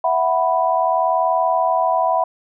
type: chord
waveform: sine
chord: E suspended second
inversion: none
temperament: equal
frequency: 659.3 / 740 / 987.8 Hz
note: E5 / F#5 / B5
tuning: 0 / 0 / 0 cents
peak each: -19 dBFS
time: 0.04-2.24 s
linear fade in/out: 5 ms
effects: none